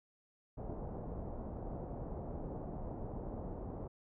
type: low-pass noise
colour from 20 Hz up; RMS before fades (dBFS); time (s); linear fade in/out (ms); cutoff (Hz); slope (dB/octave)
pink; -43; 0.57-3.88; 10; 780; 24
effects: none